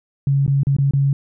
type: tone with dropouts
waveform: sine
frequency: 138.8 Hz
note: C#3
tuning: 3 cents sharp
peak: -13 dBFS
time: 0.27-1.13 s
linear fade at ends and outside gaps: 2 ms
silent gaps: 0.464-0.478 / 0.633-0.669 / 0.766-0.785 / 0.91-0.935 s
effects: none